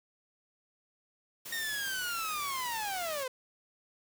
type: noise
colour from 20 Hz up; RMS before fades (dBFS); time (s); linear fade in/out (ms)
white; -43; 1.45-3.24; 10
type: linear sweep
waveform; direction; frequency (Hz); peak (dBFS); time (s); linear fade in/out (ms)
sawtooth; down; 1862 to 500; -30; 1.52-3.28; 5
effects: none